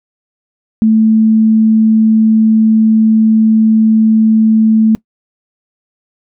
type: tone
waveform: sine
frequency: 220 Hz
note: A3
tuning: in tune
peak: -5 dBFS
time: 0.82-4.95 s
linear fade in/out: 0 ms
effects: noise-tail reverb RT60 0.1 s tail -22 dB re dry